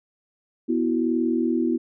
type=chord; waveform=sine; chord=B suspended fourth; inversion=none; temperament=just; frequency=246.9 / 329.3 / 370.4 Hz; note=B3 / E4 / F#4; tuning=0 / -2 / +2 cents; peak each=-23 / -23 / -28 dBFS; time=0.68-1.78 s; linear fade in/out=20 ms; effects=none